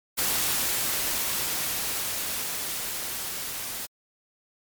white noise with level ramp, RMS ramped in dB -25 to -34 dBFS, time 0.17-3.87 s, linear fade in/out 20 ms, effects MP3 96 kbps

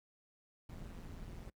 brown noise with amplitude modulation, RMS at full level -45 dBFS, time 0.69-1.5 s, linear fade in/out 5 ms, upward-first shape sine, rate 175 Hz, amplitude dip 75%, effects noise-tail reverb RT60 0.1 s tail -24 dB re dry

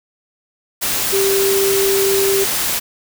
sine tone in noise, 392 Hz, G4, in tune, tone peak -14 dBFS, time 1.12-2.45 s, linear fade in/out 20 ms, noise white, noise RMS -19 dBFS, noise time 0.81-2.8 s, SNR +2 dB, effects none

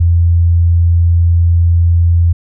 sine tone, 85.1 Hz, F2, 44 cents flat, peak -6 dBFS, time 0-2.33 s, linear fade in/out 10 ms, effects none

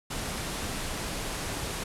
pink low-pass noise, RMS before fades -34 dBFS, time 0.1-1.84 s, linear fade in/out 10 ms, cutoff 12000 Hz, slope 48 dB/octave, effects none

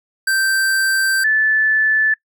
square / sine tone pair in turn, 1563 / 1745.3 Hz, G6 / A6, -6 / -15 cents, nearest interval major second, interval 191 cents, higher second, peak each -15 / -12 dBFS, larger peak second, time 0.27-1.24 / 1.24-2.14 s, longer first, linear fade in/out 5 ms, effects noise-tail reverb RT60 0.1 s tail -23 dB re dry

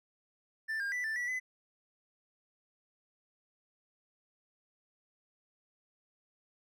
triangle tone with pitch steps, 1772 / 1611 / 1977 / 1770 / 1948 / 2017 Hz, A6 / G6 / B6 / A6 / B6 / B6, +12 / +47 / +1 / +10 / -24 / +36 cents, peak -31 dBFS, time 0.68-1.4 s, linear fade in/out 20 ms, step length 120 ms, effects none

